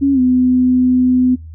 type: tone with pitch glide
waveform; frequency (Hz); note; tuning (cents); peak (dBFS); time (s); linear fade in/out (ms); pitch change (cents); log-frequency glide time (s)
sine; 277.2 to 252.7; C#4 to B3; 0 to +40; -9; 0.01-1.36; 20; -160; 0.13-0.2
effects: noise-tail reverb RT60 0.2 s tail -19 dB re dry + added 80 Hz sine -30 dBFS peak until 1.54 s